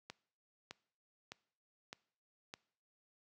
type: click train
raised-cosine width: 0.2 ms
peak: -28 dBFS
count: 5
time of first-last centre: 0.1-2.539 s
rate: 1.64 Hz
effects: noise-tail reverb RT60 0.6 s tail -22 dB re dry + high-pass 100 Hz 12 dB/octave